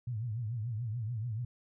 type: tone with vibrato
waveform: sine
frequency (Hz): 114.1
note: A#2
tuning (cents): -37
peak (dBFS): -33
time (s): 0.07-1.45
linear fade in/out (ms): 5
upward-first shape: triangle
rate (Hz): 6.9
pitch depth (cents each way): 190
effects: none